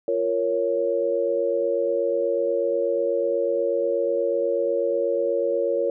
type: chord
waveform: sine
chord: Bb minor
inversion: second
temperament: equal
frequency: 349.2 / 466.2 / 554.4 Hz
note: F4 / Bb4 / Db5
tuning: 0 / 0 / 0 cents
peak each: -28 / -24 / -23 dBFS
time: 0.08-5.9 s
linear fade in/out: 2 ms
effects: none